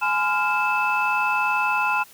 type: tone cluster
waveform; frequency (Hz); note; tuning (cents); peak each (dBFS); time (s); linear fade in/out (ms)
sine; 839 / 1018 / 1397 / 2621; G#5 / C6 / F6 / E7; +17 / -48 / 0 / -11; -24; 0.01-2.04; 20
effects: tanh soft clip ceiling -11 dBFS + white hiss -49 dBFS RMS until 2.13 s